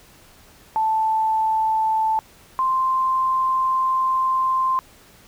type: tone pair in turn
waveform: sine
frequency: 879 / 1045.3 Hz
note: A5 / C6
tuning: -2 / -2 cents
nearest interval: minor third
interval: 300 cents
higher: second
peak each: -17 dBFS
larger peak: neither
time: 0.76-2.19 / 2.59-4.79 s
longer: second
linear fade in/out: 0 ms
effects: pink hiss -50 dBFS RMS until 5.27 s